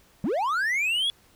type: linear sweep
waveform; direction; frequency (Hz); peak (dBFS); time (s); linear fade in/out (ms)
triangle; up; 164.81 to 3426; -21; 0.24-1.1; 0
effects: pink hiss -59 dBFS RMS until 1.35 s